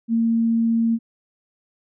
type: tone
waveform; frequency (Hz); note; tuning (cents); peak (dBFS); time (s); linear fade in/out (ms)
sine; 228.8; A#3; -32; -16; 0.08-0.99; 50
effects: none